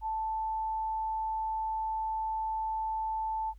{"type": "tone", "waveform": "sine", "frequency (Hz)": 880, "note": "A5", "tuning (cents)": 0, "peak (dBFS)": -30, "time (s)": [0.01, 3.54], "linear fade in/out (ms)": 50, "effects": ["added 50 Hz sine -48 dBFS peak until 3.58 s", "pink hiss -74 dBFS RMS until 3.58 s"]}